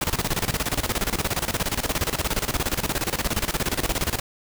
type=noise with tremolo; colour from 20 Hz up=pink; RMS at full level=-23 dBFS; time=0.01-4.2 s; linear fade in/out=5 ms; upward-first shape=square; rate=17 Hz; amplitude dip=80%; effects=none